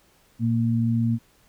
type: tone pair together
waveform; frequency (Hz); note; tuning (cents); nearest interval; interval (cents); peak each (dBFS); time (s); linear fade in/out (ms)
sine; 116.54 / 230.5; A#2 / A#3; 0 / -19; octave; 1181; -22; 0.39-1.19; 50
effects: pink hiss -60 dBFS RMS until 1.48 s